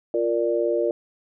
sine chord, Bb major, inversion second, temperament equal, 349.2 / 466.2 / 587.3 Hz, F4 / Bb4 / D5, 0 / 0 / 0 cents, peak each -24 dBFS, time 0.14-0.91 s, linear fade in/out 2 ms, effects none

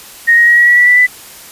sine tone with pitch steps, 1864.7 / 1882 / 1899.5 / 1917.1 / 1934.9 / 1952.9 / 1971 / 1989.3 Hz, A#6 / A#6 / A#6 / A#6 / B6 / B6 / B6 / B6, 0 / +16 / +32 / +48 / -36 / -20 / -4 / +12 cents, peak -4 dBFS, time 0.27-1.07 s, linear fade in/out 20 ms, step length 100 ms, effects white hiss -34 dBFS RMS until 1.51 s + resampled to 32000 Hz

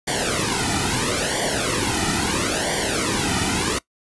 pink noise with flanger, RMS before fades -22 dBFS, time 0.07-3.79 s, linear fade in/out 10 ms, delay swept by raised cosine 0.76 to 1.86 ms, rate 0.75 Hz, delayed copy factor -0.85, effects noise-tail reverb RT60 0.1 s tail -20 dB re dry + resampled to 24000 Hz

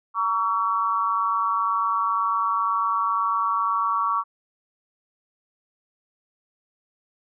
sine tone with amplitude modulation, 1134 Hz, C#6, 39 cents sharp, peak -16 dBFS, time 0.14-4.24 s, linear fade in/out 50 ms, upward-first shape sine, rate 202 Hz, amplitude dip 90%, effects none

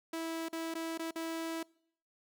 sawtooth tone with dropouts, 327.4 Hz, E4, 12 cents flat, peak -32 dBFS, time 0.13-1.63 s, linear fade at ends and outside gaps 5 ms, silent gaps 0.486-0.528 / 0.741-0.751 / 0.977-0.993 / 1.11-1.157 s, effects noise-tail reverb RT60 0.7 s tail -25 dB re dry

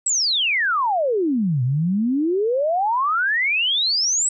sine exponential two-way sweep, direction down then up, 8060 to 120 to 8060 Hz, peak -17 dBFS, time 0.06-4.29 s, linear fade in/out 5 ms, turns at 1.63 s, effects none

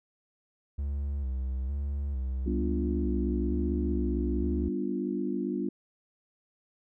triangle tone with vibrato, 67.7 Hz, C#2, 40 cents flat, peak -27 dBFS, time 0.78-4.69 s, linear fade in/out 10 ms, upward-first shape square, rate 1.1 Hz, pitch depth 73 cents each way
sine chord, G dominant seventh, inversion none, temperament equal, 196 / 246.9 / 293.7 / 349.2 Hz, G3 / B3 / D4 / F4, 0 / 0 / 0 / 0 cents, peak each -34 dBFS, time 2.46-5.69 s, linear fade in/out 5 ms
effects none

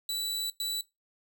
sawtooth tone bursts at uneven times, 3951 Hz, B7, in tune, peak -27 dBFS, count 2, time 0.09-0.5 / 0.6-0.81 s, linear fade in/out 2 ms, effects noise-tail reverb RT60 0.2 s tail -19 dB re dry

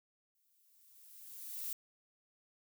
violet noise with exponential growth, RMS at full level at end -39 dBFS, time 0.35-1.73 s, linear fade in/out 1 ms, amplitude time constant 300 ms, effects none

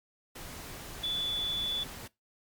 sine tone in noise, 3459 Hz, A7, 30 cents flat, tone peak -30 dBFS, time 1.03-1.84 s, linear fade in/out 10 ms, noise pink, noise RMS -44 dBFS, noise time 0.35-2.08 s, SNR +11 dB, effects noise-tail reverb RT60 0.2 s tail -21 dB re dry + Opus 48 kbps

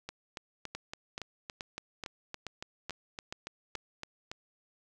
two click trains, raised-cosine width 0.2 ms, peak -21 / -22 dBFS, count 8 / 16, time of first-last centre 0.75-3.754 / 0.09-4.315 s, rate 2.33 / 3.55 Hz, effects none

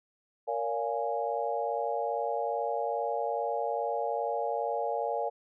sine chord, Bb minor seventh, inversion none, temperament equal with one note detuned, 466.2 / 568.6 / 698.5 / 830.6 Hz, Bb4 / Db5 / F5 / Ab5, 0 / +44 / 0 / 0 cents, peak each -34 dBFS, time 0.47-5.3 s, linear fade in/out 20 ms, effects none

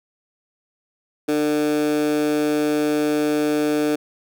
15% pulse tone with high-pass filter, 150 Hz, D3, 37 cents sharp, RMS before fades -20 dBFS, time 1.28-3.96 s, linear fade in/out 10 ms, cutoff 340 Hz, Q 3.6, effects none

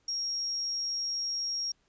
sine tone, 5588 Hz, F8, in tune, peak -30 dBFS, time 0.08-1.72 s, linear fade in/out 5 ms, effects pink hiss -71 dBFS RMS until 1.88 s + resampled to 16000 Hz

